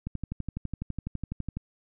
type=click train; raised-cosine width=5 ms; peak=-20 dBFS; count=19; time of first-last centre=0.07-1.57 s; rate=12 Hz; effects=none